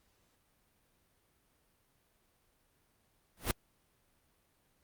pink noise with exponential growth, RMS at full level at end -27 dBFS, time 3.37-3.51 s, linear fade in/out 1 ms, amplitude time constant 30 ms, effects pink hiss -73 dBFS RMS until 4.83 s + Opus 48 kbps

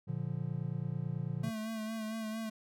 triangle chord, Bb major, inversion none, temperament just, 116.54 / 145.68 / 174.81 Hz, Bb2 / D3 / F3, 0 / -14 / +2 cents, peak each -37 / -35 / -38 dBFS, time 0.07-1.51 s, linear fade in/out 20 ms
square tone with vibrato, 220.3 Hz, A3, 2 cents sharp, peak -37 dBFS, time 1.43-2.5 s, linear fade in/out 10 ms, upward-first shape sine, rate 4.4 Hz, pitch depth 35 cents each way
effects none

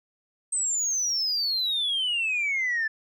sine exponential sweep, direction down, 8320 to 1739 Hz, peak -22 dBFS, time 0.52-2.88 s, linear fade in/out 10 ms, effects tanh soft clip ceiling -21 dBFS

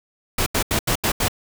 pink noise bursts, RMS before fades -20 dBFS, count 6, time 0.38-1.283 s, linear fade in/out 5 ms, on 83 ms, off 81 ms, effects none

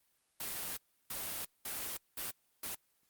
white noise bursts at uneven times, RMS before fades -40 dBFS, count 5, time 0.4-0.77 / 1.1-1.45 / 1.65-1.97 / 2.17-2.31 / 2.63-2.75 s, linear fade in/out 5 ms, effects white hiss -75 dBFS RMS until 3.09 s + Opus 32 kbps

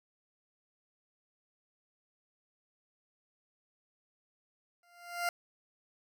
20% pulse tone with exponential growth, 697 Hz, F5, 4 cents flat, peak -23 dBFS, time 4.83-5.29 s, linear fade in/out 2 ms, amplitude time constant 100 ms, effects none

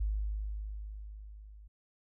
sine tone with level ramp, 51.91 Hz, G#1, in tune, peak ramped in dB -28 to -50 dBFS, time 0-1.68 s, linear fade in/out 10 ms, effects none

